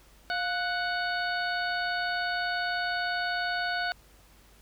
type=harmonic tone with a mistuned harmonic; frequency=740 Hz; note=F#5; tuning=in tune; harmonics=1 / 2 / 3 / 4 / 5 / 6; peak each=-32 / -30 / -42 / -42 / -42 / -38 dBFS; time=0.3-3.92 s; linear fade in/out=0 ms; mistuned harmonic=1; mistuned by=-82 cents; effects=added 50 Hz sine -57 dBFS peak until 4.61 s + pink hiss -59 dBFS RMS until 4.61 s